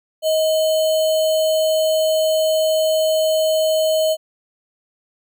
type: tone with sample-and-hold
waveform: sine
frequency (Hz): 631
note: D#5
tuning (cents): +24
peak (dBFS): -14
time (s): 0.22-4.17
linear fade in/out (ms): 50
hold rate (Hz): 3675
effects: none